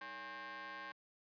sawtooth ring-modulated tone, 253.8 Hz, B3, 47 cents sharp, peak -39 dBFS, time 0.01-0.92 s, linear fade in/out 5 ms, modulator 1330 Hz, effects high-pass 150 Hz 12 dB/octave + resampled to 11025 Hz

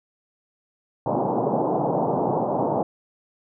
white band-pass noise, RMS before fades -23 dBFS, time 1.06-2.83 s, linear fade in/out 2 ms, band 120 to 900 Hz, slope 48 dB/octave, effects none

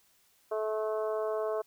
harmonic tone, 216.6 Hz, A3, 27 cents flat, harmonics 2 / 3 / 4 / 5 / 6 / 7, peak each -32 / -33 / -46 / -40 / -46 / -52 dBFS, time 0.51-1.62 s, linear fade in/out 10 ms, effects white hiss -67 dBFS RMS until 1.66 s

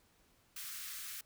white high-pass noise, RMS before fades -45 dBFS, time 0.56-1.21 s, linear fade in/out 5 ms, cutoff 1200 Hz, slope 48 dB/octave, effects pink hiss -70 dBFS RMS until 1.25 s

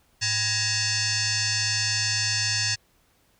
sine tone with frequency modulation, 105.7 Hz, G#2, 31 cents sharp, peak -22 dBFS, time 0.21-2.76 s, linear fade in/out 20 ms, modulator 886 Hz, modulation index 7.2, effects pink hiss -64 dBFS RMS until 3.39 s

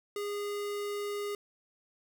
square tone, 409.9 Hz, G#4, 23 cents flat, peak -34 dBFS, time 0.16-1.35 s, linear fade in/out 2 ms, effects none

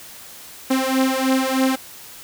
sawtooth beating tone pair, 261.6 / 264.8 Hz, C4 / C4, 0 / +21 cents, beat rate 3.2 Hz, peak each -16 dBFS, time 0.7-1.76 s, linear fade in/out 10 ms, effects white hiss -40 dBFS RMS until 2.23 s

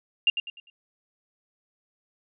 sine tone with echo, 2794 Hz, F7, in tune, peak -16 dBFS, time 0.27-0.3 s, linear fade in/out 2 ms, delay 100 ms, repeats 4, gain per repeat -9 dB, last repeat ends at 0.7 s, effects none

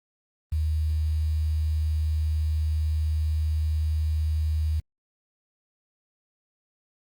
sine tone with quantisation, 77.78 Hz, D#2, in tune, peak -22 dBFS, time 0.52-4.8 s, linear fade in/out 5 ms, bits 8, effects Opus 32 kbps

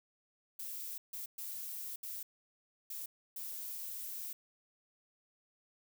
violet noise bursts at uneven times, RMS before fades -43 dBFS, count 6, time 0.59-0.98 / 1.13-1.26 / 1.38-1.96 / 2.03-2.23 / 2.9-3.06 / 3.36-4.33 s, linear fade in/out 5 ms, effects none

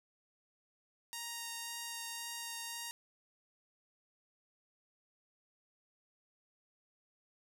5% pulse tone with vibrato, 932.3 Hz, A#5, in tune, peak -29 dBFS, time 1.13-2.91 s, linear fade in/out 0 ms, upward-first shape sine, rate 1.9 Hz, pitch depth 8 cents each way, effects none

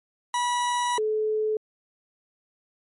40% pulse / sine tone pair in turn, 973 / 431.4 Hz, B5 / A4, -26 / -34 cents, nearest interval octave + major second, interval 1408 cents, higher first, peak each -22 dBFS, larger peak neither, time 0.34-0.98 / 0.98-1.57 s, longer first, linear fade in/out 2 ms, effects MP3 48 kbps

